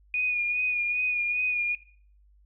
sine tone with vibrato, 2457 Hz, D#7, 22 cents flat, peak -24 dBFS, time 0.14-1.75 s, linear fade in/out 2 ms, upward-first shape sine, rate 2.5 Hz, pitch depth 31 cents each way, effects noise-tail reverb RT60 0.5 s tail -19 dB re dry + added 50 Hz sine -56 dBFS peak until 2.45 s

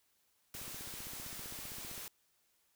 white noise, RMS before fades -46 dBFS, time 0.54-2.08 s, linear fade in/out 2 ms
click train, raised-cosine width 3 ms, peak -39 dBFS, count 23, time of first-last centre 0.55-1.979 s, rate 15.4 Hz
effects white hiss -75 dBFS RMS until 2.75 s

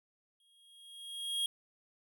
square tone with exponential growth, 3269 Hz, G#7, 28 cents flat, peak -30 dBFS, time 0.4-1.46 s, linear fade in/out 2 ms, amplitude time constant 230 ms, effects none

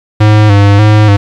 square tone with vibrato, 103.7 Hz, G#2, 2 cents flat, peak -3 dBFS, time 0.2-1.17 s, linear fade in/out 10 ms, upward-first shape square, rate 1.7 Hz, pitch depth 47 cents each way, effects low-pass 4000 Hz 12 dB/octave + 7-bit

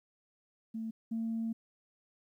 sine tone pair in turn, 223.6 / 226.3 Hz, A3 / A3, +28 / +49 cents, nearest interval unison, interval 21 cents, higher second, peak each -35 / -31 dBFS, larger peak second, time 0.74-0.91 / 1.11-1.53 s, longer second, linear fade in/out 10 ms, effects tanh soft clip ceiling -28 dBFS + 12-bit

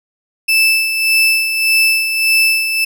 35% pulse tone with tremolo, 2637 Hz, E7, in tune, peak -7 dBFS, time 0.48-2.85 s, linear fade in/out 10 ms, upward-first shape sine, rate 1.7 Hz, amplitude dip 55%, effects none

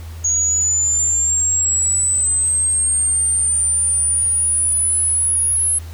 sine linear sweep, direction up, 6645 to 10650 Hz, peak -14 dBFS, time 0.24-5.79 s, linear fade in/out 10 ms, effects added 82 Hz sine -29 dBFS peak until 5.93 s + pink hiss -43 dBFS RMS until 5.93 s

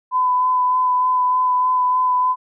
sine tone with vibrato, 1006 Hz, B5, 32 cents sharp, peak -14 dBFS, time 0.11-2.36 s, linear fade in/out 50 ms, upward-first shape sine, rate 3.3 Hz, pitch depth 13 cents each way, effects none

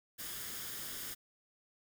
white noise with comb filter, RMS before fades -43 dBFS, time 0.18-1.15 s, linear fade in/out 20 ms, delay 0.59 ms, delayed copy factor +0.5, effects none

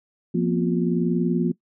sine tone cluster, 174 / 234.5 / 255 / 355.7 Hz, F3 / A#3 / C4 / F4, -6 / +11 / -44 / +32 cents, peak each -22 / -24 / -28 / -26 dBFS, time 0.34-1.52 s, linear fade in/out 10 ms, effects noise-tail reverb RT60 0.1 s tail -20 dB re dry

